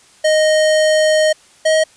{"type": "tone pair in turn", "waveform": "square", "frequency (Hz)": [621, 630.8], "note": ["D#5", "D#5"], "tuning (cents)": [-3, 24], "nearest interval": "unison", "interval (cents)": 27, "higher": "second", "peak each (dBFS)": -11, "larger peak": "neither", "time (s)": [[0.24, 1.33], [1.65, 1.84]], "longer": "first", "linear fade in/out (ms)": 10, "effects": ["white hiss -48 dBFS RMS until 1.96 s", "resampled to 22050 Hz"]}